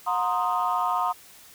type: chord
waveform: sine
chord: C half-diminished seventh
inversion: second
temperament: equal with one note detuned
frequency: 723.5 / 932.3 / 1046.5 / 1244.5 Hz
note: Gb5 / Bb5 / C6 / Eb6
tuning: -39 / 0 / 0 / 0 cents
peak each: -27 dBFS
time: 0.06-1.13 s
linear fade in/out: 20 ms
effects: tanh soft clip ceiling -15 dBFS + white hiss -50 dBFS RMS until 1.54 s